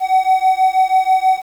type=beating tone pair; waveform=triangle; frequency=751 / 757.2 Hz; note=F#5 / F#5; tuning=+26 / +40 cents; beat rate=6.2 Hz; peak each=-12 dBFS; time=0-1.42 s; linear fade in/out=50 ms; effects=7-bit